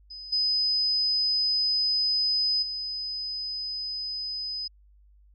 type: tone with level steps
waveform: sine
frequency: 5020 Hz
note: D#8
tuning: 15 cents sharp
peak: -38 / -22 / -30 dBFS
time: 0.1-4.68 s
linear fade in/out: 10 ms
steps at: 0.32 / 2.62 s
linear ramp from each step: 10 ms
effects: added 50 Hz sine -54 dBFS peak until 5.34 s